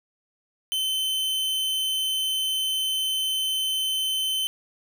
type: tone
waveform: 45% pulse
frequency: 3068 Hz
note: G7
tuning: 38 cents flat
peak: -23 dBFS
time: 0.72-4.47 s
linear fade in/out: 0 ms
effects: none